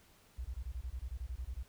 sine tone bursts, 61.74 Hz, B1, in tune, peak -37 dBFS, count 14, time 0.38-1.632 s, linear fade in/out 10 ms, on 69 ms, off 22 ms, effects pink hiss -65 dBFS RMS until 1.68 s

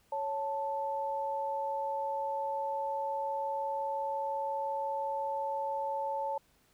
sine tone pair together, 554.4 / 880.1 Hz, C#5 / A5, 0 / 0 cents, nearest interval minor sixth, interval 800 cents, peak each -36 / -33 dBFS, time 0.12-6.38 s, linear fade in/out 5 ms, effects pink hiss -68 dBFS RMS until 6.73 s

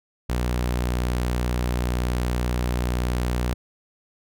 sawtooth tone, 61 Hz, B1, 21 cents flat, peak -18 dBFS, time 0.29-3.54 s, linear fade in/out 10 ms, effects none

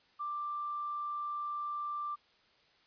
triangle tone with hard clipping, 1180 Hz, D6, 8 cents sharp, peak -35 dBFS, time 0.19-2.16 s, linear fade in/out 20 ms, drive 3 dB, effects white hiss -67 dBFS RMS until 2.86 s + resampled to 11025 Hz

